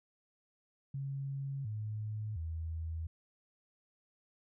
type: tone with pitch steps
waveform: sine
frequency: 137.5 / 107.2 / 81.2 Hz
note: C#3 / A2 / E2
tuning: -14 / -45 / -26 cents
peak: -36 dBFS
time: 0.94-3.07 s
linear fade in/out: 5 ms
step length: 710 ms
effects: none